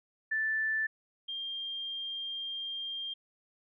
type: tone pair in turn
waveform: sine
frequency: 1760 / 3198 Hz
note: A6 / G7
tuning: 0 / +34 cents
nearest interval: minor seventh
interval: 1034 cents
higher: second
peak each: -28 / -35 dBFS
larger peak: first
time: 0.31-0.87 / 1.28-3.14 s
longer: second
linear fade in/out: 10 ms
effects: none